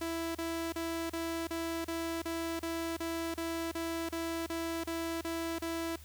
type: tone bursts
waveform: sawtooth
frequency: 331 Hz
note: E4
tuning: 7 cents sharp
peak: -30 dBFS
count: 16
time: 0.01-5.96 s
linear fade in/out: 5 ms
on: 340 ms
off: 34 ms
effects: added 77 Hz sine -50 dBFS peak until 6.04 s + white hiss -57 dBFS RMS until 6.04 s